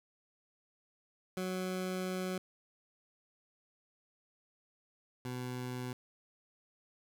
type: tone pair in turn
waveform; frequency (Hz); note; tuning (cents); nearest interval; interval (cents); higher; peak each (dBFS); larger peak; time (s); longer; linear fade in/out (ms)
20% pulse; 185 / 125.3; F#3 / B2; 0 / +25; perfect fifth; 675; first; -30 / -33; first; 1.37-2.38 / 5.25-5.93; first; 2
effects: none